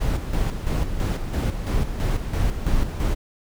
brown noise with tremolo, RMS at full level -21 dBFS, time 0-3.15 s, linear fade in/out 20 ms, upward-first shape square, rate 3 Hz, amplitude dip 55%, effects none

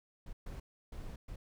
brown noise bursts at uneven times, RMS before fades -44 dBFS, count 4, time 0.26-0.33 / 0.46-0.6 / 0.92-1.16 / 1.28-1.36 s, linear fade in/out 5 ms, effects none

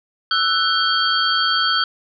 sine tone cluster, 1322 / 1491 / 3215 / 4496 Hz, E6 / F#6 / G7 / C#8, +5 / +13 / +43 / +24 cents, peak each -21 dBFS, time 0.31-1.84 s, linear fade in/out 2 ms, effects none

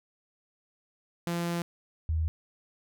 sawtooth / sine tone pair in turn, 171.4 / 79.78 Hz, F3 / D#2, -32 / +44 cents, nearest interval octave + minor second, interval 1324 cents, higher first, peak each -25 dBFS, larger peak neither, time 1.27-1.62 / 2.09-2.28 s, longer first, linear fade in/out 0 ms, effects none

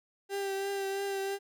35% pulse tone with vibrato, 393.4 Hz, G4, 6 cents sharp, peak -30 dBFS, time 0.29-1.39 s, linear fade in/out 50 ms, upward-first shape triangle, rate 3 Hz, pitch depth 26 cents each way, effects none

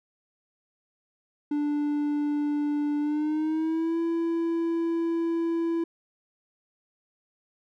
triangle tone with pitch glide, 293.7 to 333.5 Hz, D4 to E4, 0 to +20 cents, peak -22 dBFS, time 1.51-5.84 s, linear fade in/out 5 ms, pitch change +220 cents, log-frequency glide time 2.99-3.99 s, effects none

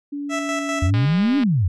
sine tone with pitch glide, 286.7 to 283.1 Hz, D4 to C#4, -42 to +37 cents, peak -25 dBFS, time 0.12-1.06 s, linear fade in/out 10 ms, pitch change -21 cents, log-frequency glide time 0.42-0.85 s
15% pulse tone with tremolo, 659.3 Hz, E5, in tune, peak -16 dBFS, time 0.29-0.91 s, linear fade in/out 50 ms, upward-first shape square, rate 5 Hz, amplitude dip 40%
sine exponential two-way sweep, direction up then down, 81.2 to 293.2 to 81.2 Hz, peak -15 dBFS, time 0.82-1.68 s, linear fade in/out 5 ms, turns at 1.38 s
click train, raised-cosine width 0.3 ms, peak -15 dBFS, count 102, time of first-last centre 0.94-1.435 s, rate 204 Hz
effects resampled to 22050 Hz

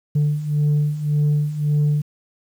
sine beating tone pair, 147 / 148.8 Hz, D3 / D3, +2 / +23 cents, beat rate 1.8 Hz, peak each -20 / -16 dBFS, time 0.15-2.02 s, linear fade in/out 10 ms, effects tanh soft clip ceiling -13 dBFS + 8-bit

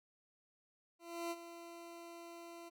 20% pulse tone with ADSR envelope, 339.6 Hz, F4, 48 cents flat, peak -33 dBFS, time 0.99-2.7 s, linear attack 320 ms, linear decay 41 ms, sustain -12 dB, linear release 21 ms, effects none

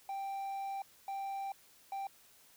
triangle tone bursts at uneven times, 785 Hz, G5, 2 cents sharp, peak -35 dBFS, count 3, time 0.09-0.82 / 1.08-1.52 / 1.92-2.07 s, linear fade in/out 2 ms, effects white hiss -63 dBFS RMS until 2.56 s

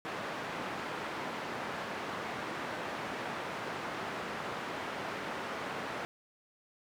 white band-pass noise, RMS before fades -39 dBFS, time 0.05-6.05 s, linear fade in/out 0 ms, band 140 to 1500 Hz, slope 12 dB/octave, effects none

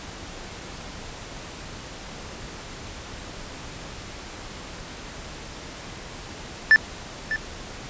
triangle tone with echo, 1760 Hz, A6, in tune, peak -8 dBFS, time 6.71-6.76 s, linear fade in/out 0 ms, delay 600 ms, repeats 1, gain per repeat -13 dB, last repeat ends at 7.36 s, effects pink hiss -38 dBFS RMS until 7.89 s + resampled to 16000 Hz

